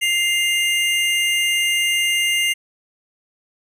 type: tone pair together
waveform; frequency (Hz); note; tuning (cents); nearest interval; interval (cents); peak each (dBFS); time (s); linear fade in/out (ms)
square; 2093 / 2818; C7 / F7; 0 / +15; perfect fourth; 515; -20; 0.01-2.54; 20
effects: resampled to 32000 Hz